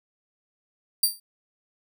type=tone with exponential decay; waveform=10% pulse; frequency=4699 Hz; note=D8; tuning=in tune; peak=-8 dBFS; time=1.03-1.2 s; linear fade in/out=5 ms; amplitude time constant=36 ms; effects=none